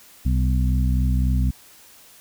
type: harmonic tone with a mistuned harmonic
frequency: 63.8 Hz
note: C2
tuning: 43 cents flat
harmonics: 1 / 2 / 3 / 4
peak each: -18 / -24 / -28 / -30 dBFS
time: 0.25-1.51 s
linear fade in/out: 10 ms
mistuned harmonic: 4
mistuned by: -21 cents
effects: white hiss -49 dBFS RMS until 2.2 s